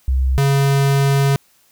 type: tone pair in turn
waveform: sine / square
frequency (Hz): 65.41 / 138.6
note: C2 / C#3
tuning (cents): 0 / 0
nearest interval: octave + minor second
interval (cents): 1300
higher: second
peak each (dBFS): -13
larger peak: neither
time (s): 0.08-0.38 / 0.38-1.36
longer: second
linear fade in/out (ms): 0
effects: white hiss -56 dBFS RMS until 1.71 s